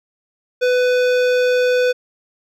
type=tone with hard clipping; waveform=sine; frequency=498.6 Hz; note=B4; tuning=16 cents sharp; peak=-15 dBFS; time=0.61-1.93 s; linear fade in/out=20 ms; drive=16 dB; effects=none